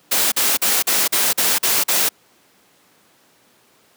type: noise bursts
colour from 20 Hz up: white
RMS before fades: -17 dBFS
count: 8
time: 0.11-2.091 s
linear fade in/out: 10 ms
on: 210 ms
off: 43 ms
effects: pink hiss -55 dBFS RMS until 3.96 s + high-pass 200 Hz 12 dB/octave